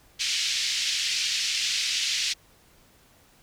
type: band-pass noise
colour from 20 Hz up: white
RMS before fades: -27 dBFS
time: 0.19-2.34 s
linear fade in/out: 20 ms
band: 2300 to 5700 Hz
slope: 24 dB/octave
effects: pink hiss -58 dBFS RMS until 3.42 s